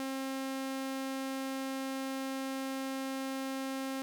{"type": "tone", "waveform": "sawtooth", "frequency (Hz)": 267.2, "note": "C4", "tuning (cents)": 36, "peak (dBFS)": -31, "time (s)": [0, 4.02], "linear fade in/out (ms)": 0, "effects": ["12-bit"]}